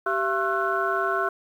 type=tone cluster; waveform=sine; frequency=388.5 / 676 / 1081 / 1343 / 1488 Hz; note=G4 / E5 / C#6 / E6 / F#6; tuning=-16 / +43 / -44 / +32 / +9 cents; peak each=-28 dBFS; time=0.06-1.29 s; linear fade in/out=5 ms; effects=tanh soft clip ceiling -11 dBFS + 9-bit